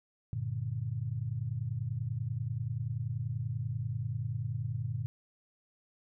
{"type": "chord", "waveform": "sine", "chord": "G minor", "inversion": "none", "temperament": "equal with one note detuned", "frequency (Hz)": [96.43, 116.54, 146.83], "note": ["G2", "Bb2", "D3"], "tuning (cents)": [-28, 0, 0], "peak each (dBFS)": [-39, -34, -39], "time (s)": [0.33, 5.06], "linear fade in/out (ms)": 0, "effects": []}